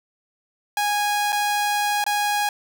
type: tone with dropouts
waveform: sawtooth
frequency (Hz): 826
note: G#5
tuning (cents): -10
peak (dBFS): -16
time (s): 0.77-2.49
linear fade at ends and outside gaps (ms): 2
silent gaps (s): 1.322-1.327 / 2.041-2.064
effects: none